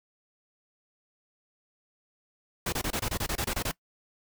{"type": "noise bursts", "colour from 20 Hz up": "pink", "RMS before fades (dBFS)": -30, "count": 12, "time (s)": [2.66, 3.715], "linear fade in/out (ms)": 5, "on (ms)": 65, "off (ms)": 25, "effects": ["noise-tail reverb RT60 0.1 s tail -21 dB re dry"]}